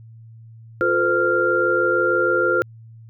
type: tone cluster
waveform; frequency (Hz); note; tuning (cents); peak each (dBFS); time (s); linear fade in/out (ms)
sine; 352.8 / 444.6 / 511 / 1391; F4 / A4 / C5 / F6; +18 / +18 / -41 / -7; -22 / -25 / -21 / -19; 0.81-2.62; 0
effects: added 113 Hz sine -40 dBFS peak until 3.09 s